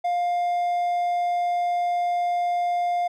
triangle tone, 704 Hz, F5, 14 cents sharp, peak -19 dBFS, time 0.04-3.08 s, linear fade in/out 10 ms, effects none

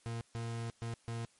40% pulse tone bursts at uneven times, 115.8 Hz, A#2, 11 cents flat, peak -36 dBFS, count 4, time 0.06-0.21 / 0.35-0.7 / 0.82-0.94 / 1.08-1.25 s, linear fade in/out 0 ms, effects white hiss -68 dBFS RMS until 1.39 s + MP3 48 kbps

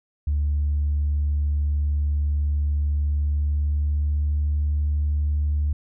sine tone with pitch glide, 73.2 to 73.97 Hz, D2 to D2, -5 to +13 cents, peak -18 dBFS, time 0.27-5.73 s, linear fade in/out 5 ms, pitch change +18 cents, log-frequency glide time 3.13-4.4 s, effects tanh soft clip ceiling -16 dBFS

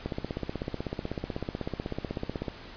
click train, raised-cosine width 2 ms, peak -18 dBFS, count 40, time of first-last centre 0.06-2.482 s, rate 16.1 Hz, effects pink hiss -46 dBFS RMS until 2.76 s + resampled to 11025 Hz

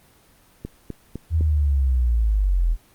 click train, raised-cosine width 3 ms, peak -17 dBFS, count 4, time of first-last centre 0.65-1.409 s, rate 3.95 Hz
sine linear sweep, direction down, 82.41 to 39 Hz, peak -16 dBFS, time 1.3-2.77 s, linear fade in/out 50 ms
effects pink hiss -55 dBFS RMS until 2.94 s + Opus 24 kbps

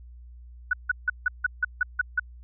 sine tone bursts, 1480 Hz, F#6, in tune, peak -19 dBFS, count 9, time 0.71-2.197 s, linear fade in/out 5 ms, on 23 ms, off 160 ms, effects added 60 Hz sine -43 dBFS peak until 2.43 s

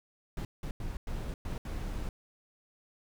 brown noise bursts at uneven times, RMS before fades -36 dBFS, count 6, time 0.37-0.45 / 0.63-0.71 / 0.8-0.97 / 1.07-1.34 / 1.45-1.58 / 1.65-2.09 s, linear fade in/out 2 ms, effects none

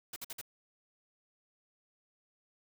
white noise bursts, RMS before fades -42 dBFS, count 4, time 0.13-0.414 s, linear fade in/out 5 ms, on 32 ms, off 52 ms, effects none

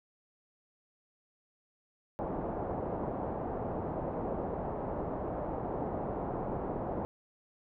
white low-pass noise, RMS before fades -36 dBFS, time 2.19-7.05 s, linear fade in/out 0 ms, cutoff 800 Hz, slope 24 dB/octave, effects none

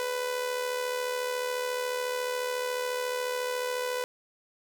sawtooth tone with amplitude modulation, 497.8 Hz, B4, 14 cents sharp, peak -23 dBFS, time 0-4.04 s, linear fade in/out 0 ms, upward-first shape sine, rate 74.1 Hz, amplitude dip 50%, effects none

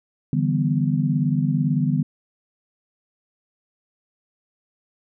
sine chord, E minor seventh, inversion third, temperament equal, 146.83 / 164.81 / 196 / 246.9 Hz, D3 / E3 / G3 / B3, 0 / 0 / 0 / 0 cents, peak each -21 / -24 / -26 / -24 dBFS, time 0.33-2.03 s, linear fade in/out 2 ms, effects none

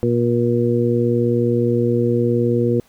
harmonic tone, 119.3 Hz, A#2, 41 cents sharp, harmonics 1 / 2 / 3 / 4, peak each -20 / -20 / -20 / -20 dBFS, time 0.03-2.8 s, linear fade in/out 0 ms, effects pink hiss -55 dBFS RMS until 2.88 s

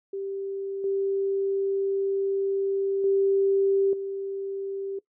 sine tone with level steps, 392 Hz, G4, in tune, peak -29 / -23 / -19 / -29 dBFS, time 0.13-4.99 s, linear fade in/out 5 ms, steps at 0.84 / 3.04 / 3.93 s, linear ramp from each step 2 ms, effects noise-tail reverb RT60 0.1 s tail -20 dB re dry

